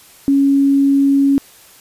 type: tone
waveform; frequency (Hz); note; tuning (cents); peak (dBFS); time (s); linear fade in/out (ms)
sine; 277.2; C#4; 0; -9; 0.28-1.38; 0
effects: white hiss -44 dBFS RMS until 1.8 s + resampled to 32000 Hz